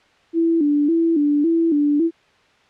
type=tone with vibrato; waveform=sine; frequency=311.1 Hz; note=D#4; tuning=in tune; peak=-14 dBFS; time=0.33-2.11 s; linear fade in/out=50 ms; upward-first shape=square; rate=1.8 Hz; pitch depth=110 cents each way; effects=white hiss -55 dBFS RMS until 2.69 s + low-pass 3000 Hz 12 dB/octave